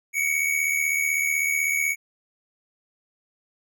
square tone pair together, 2201 / 2277 Hz, C#7 / C#7, -13 / +46 cents, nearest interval minor second, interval 59 cents, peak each -25 dBFS, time 0.13-1.96 s, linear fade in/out 50 ms, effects none

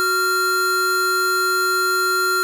square tone pair together, 370 / 1386.5 Hz, F#4 / F6, 0 / -13 cents, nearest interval octave + major seventh, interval 2287 cents, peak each -25 / -18 dBFS, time 0-2.43 s, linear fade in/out 0 ms, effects none

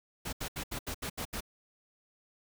pink noise bursts, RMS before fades -37 dBFS, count 8, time 0.25-1.407 s, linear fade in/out 10 ms, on 79 ms, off 75 ms, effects none

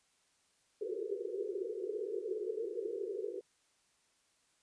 pink band-pass noise, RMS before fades -39 dBFS, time 0.81-3.41 s, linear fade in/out 5 ms, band 370 to 470 Hz, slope 96 dB/octave, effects white hiss -73 dBFS RMS until 4.62 s + resampled to 22050 Hz

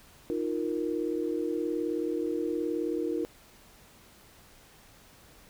sine chord, Eb suspended second, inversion none, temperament just, 311.1 / 350 / 466.7 Hz, Eb4 / F4 / Bb4, 0 / +4 / +2 cents, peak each -32 / -32 / -33 dBFS, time 0.3-3.25 s, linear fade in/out 0 ms, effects pink hiss -56 dBFS RMS until 5.49 s

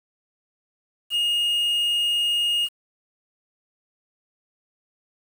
triangle tone with quantisation, 2854 Hz, F7, 37 cents sharp, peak -18 dBFS, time 1.1-2.69 s, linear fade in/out 50 ms, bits 7, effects none

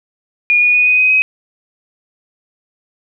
sine tone with pitch steps, 2437 / 2455 / 2474 / 2493 / 2511 / 2530 Hz, D#7 / D#7 / D#7 / D#7 / D#7 / D#7, -37 / -24 / -10 / +3 / +15 / +28 cents, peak -8 dBFS, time 0.5-1.22 s, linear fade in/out 0 ms, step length 120 ms, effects none

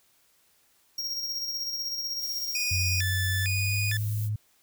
square tone with tremolo, 5588 Hz, F8, in tune, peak -29 dBFS, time 0.98-3.01 s, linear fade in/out 5 ms, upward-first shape square, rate 16 Hz, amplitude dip 35%
violet noise, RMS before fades -41 dBFS, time 2.18-4.3 s, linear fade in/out 50 ms
sawtooth tone with vibrato, 2077 Hz, C7, 13 cents flat, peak -25 dBFS, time 2.55-3.97 s, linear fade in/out 2 ms, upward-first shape square, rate 1.1 Hz, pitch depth 300 cents each way
sine tone with pitch glide, 92.5 to 106.25 Hz, F#2 to G#2, 0 to +40 cents, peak -26 dBFS, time 2.71-4.36 s, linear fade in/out 5 ms, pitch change +240 cents, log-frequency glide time 3.3-4.03 s
effects white hiss -65 dBFS RMS until 4.62 s

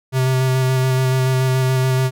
square tone with vibrato, 130.1 Hz, C3, 9 cents flat, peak -15 dBFS, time 0.12-2.11 s, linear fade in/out 50 ms, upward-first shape square, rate 7 Hz, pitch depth 12 cents each way, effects none

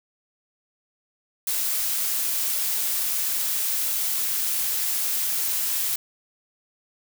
blue noise, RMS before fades -25 dBFS, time 1.47-5.96 s, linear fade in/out 5 ms, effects none

